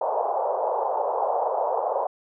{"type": "band-pass noise", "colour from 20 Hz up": "white", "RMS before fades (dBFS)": -25, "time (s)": [0.01, 2.07], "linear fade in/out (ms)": 5, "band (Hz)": [470, 930], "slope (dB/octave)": 48, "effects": []}